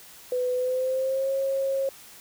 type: tone with pitch glide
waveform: sine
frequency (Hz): 499.7 to 541.8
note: B4 to C#5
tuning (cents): +20 to -40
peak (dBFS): -23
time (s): 0.32-1.89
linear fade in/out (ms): 2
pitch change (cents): +140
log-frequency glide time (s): 0.54-1.3
effects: white hiss -48 dBFS RMS until 2.2 s